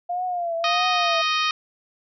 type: tone with vibrato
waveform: sine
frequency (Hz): 698.5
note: F5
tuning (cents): 0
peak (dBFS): -23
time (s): 0.09-1.22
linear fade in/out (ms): 10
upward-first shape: triangle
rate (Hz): 1.6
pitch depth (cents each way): 96
type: harmonic tone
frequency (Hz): 622.3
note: D#5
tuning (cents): 0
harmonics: 2 / 3 / 4 / 5 / 6 / 7 / 8 / 9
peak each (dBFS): -23 / -31 / -26 / -29 / -29 / -33 / -35 / -36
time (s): 0.64-1.51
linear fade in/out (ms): 2
effects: none